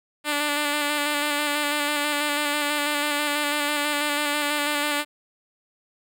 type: tone with vibrato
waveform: 5% pulse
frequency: 293.7 Hz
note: D4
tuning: in tune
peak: -11 dBFS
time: 0.24-5.05 s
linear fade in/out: 50 ms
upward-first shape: square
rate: 6.1 Hz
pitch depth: 21 cents each way
effects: none